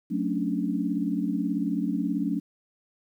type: chord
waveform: sine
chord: D major seventh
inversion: first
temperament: just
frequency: 183.54 / 220.2 / 275.3 / 293.7 Hz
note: F#3 / A3 / C#4 / D4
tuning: -14 / +2 / -12 / 0 cents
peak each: -30 dBFS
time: 0.1-2.4 s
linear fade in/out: 20 ms
effects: 10-bit